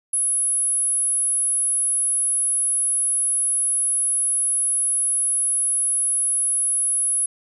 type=tone; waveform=sine; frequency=10680 Hz; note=E9; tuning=22 cents sharp; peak=-18 dBFS; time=0.13-7.26 s; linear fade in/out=5 ms; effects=10-bit